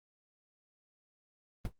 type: noise with exponential decay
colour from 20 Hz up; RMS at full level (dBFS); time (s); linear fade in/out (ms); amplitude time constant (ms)
brown; -30; 1.65-1.73; 1; 16
effects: Opus 24 kbps